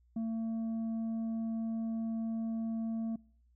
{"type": "tone with tanh clipping", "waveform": "sine", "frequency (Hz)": 225.4, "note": "A3", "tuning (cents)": 42, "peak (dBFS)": -33, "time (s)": [0.16, 3.16], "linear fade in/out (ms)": 5, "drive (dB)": 4, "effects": ["noise-tail reverb RT60 0.6 s tail -25 dB re dry", "added 60 Hz sine -64 dBFS peak until 3.55 s"]}